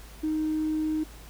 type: tone with tanh clipping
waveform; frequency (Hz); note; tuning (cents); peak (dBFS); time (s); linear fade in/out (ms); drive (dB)
triangle; 310.7; D#4; -2; -24; 0.23-1.04; 10; 1
effects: added 53 Hz sine -45 dBFS peak until 1.29 s + pink hiss -50 dBFS RMS until 1.29 s